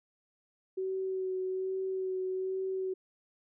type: tone with vibrato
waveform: sine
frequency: 376.6 Hz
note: F#4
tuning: 31 cents sharp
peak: -31 dBFS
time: 0.77-2.94 s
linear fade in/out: 10 ms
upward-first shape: sine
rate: 1.2 Hz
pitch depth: 16 cents each way
effects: none